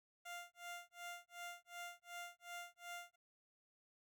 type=tone with tremolo; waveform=15% pulse; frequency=698.5 Hz; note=F5; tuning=in tune; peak=-40 dBFS; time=0.25-3.16 s; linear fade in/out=10 ms; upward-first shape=sine; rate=2.7 Hz; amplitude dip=100%; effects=none